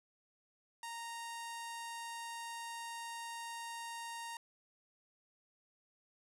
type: tone with low-pass filter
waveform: sawtooth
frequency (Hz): 929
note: A#5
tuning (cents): -6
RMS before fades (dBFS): -45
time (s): 0.83-4.37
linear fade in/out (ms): 2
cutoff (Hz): 10000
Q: 1.6
effects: none